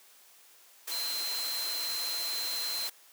sine tone in noise, 4110 Hz, C8, 32 cents flat, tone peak -33 dBFS, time 0.91-2.88 s, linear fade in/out 10 ms, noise white, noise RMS -37 dBFS, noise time 0.87-2.9 s, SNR +1 dB, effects white hiss -58 dBFS RMS until 3.12 s + high-pass 400 Hz 12 dB/octave

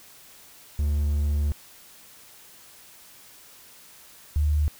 triangle / sine tone pair in turn, 73.4 / 74.81 Hz, D2 / D2, 0 / +33 cents, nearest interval unison, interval 33 cents, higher second, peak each -19 dBFS, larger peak neither, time 0.79-1.52 / 4.36-4.68 s, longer first, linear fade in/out 0 ms, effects white hiss -50 dBFS RMS until 4.79 s

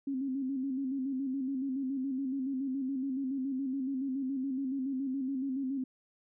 sine tone with vibrato, 267.2 Hz, C4, 36 cents sharp, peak -31 dBFS, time 0.07-5.84 s, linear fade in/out 5 ms, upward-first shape square, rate 7.1 Hz, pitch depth 57 cents each way, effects none

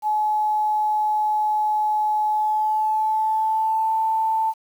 sine tone with pitch glide, 852 to 885.1 Hz, G#5 to A5, +44 to +10 cents, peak -18 dBFS, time 0.02-4.54 s, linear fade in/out 50 ms, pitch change +66 cents, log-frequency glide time 2.27-3.92 s, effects 8-bit

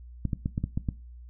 clicks, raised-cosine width 5 ms, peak -15 dBFS, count 7, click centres 0.253 / 0.332 / 0.459 / 0.579 / 0.64 / 0.775 / 0.888 s, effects noise-tail reverb RT60 0.3 s tail -19 dB re dry + added 60 Hz sine -43 dBFS peak until 1.29 s

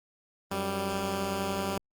10% pulse tone pair together, 92.5 / 196 Hz, F#2 / G3, 0 / 0 cents, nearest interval octave + minor second, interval 1300 cents, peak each -28 / -22 dBFS, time 0.51-1.78 s, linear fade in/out 5 ms, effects Opus 24 kbps

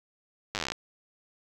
slowing click train, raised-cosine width 0.2 ms, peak -13 dBFS, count 14, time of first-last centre 0.55-0.72 s, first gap 9 ms, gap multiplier 1.06, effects none

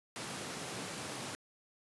pink high-pass noise, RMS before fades -42 dBFS, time 0.16-1.35 s, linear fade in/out 0 ms, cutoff 120 Hz, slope 24 dB/octave, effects resampled to 24000 Hz

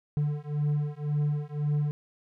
triangle beating tone pair, 146.83 / 148.73 Hz, D3 / D3, 0 / +22 cents, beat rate 1.9 Hz, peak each -27 dBFS, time 0.17-1.91 s, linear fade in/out 0 ms, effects none

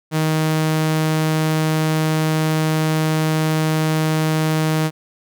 sawtooth tone, 157 Hz, D#3, 16 cents sharp, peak -12 dBFS, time 0.11-4.91 s, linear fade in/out 50 ms, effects none

